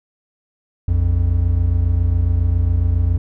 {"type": "tone pair together", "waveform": "triangle", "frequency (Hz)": [60.02, 87.31], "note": ["B1", "F2"], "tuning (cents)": [-49, 0], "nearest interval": "tritone", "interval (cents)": 649, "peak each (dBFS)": [-16, -13], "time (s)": [0.88, 3.18], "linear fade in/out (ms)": 5, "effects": []}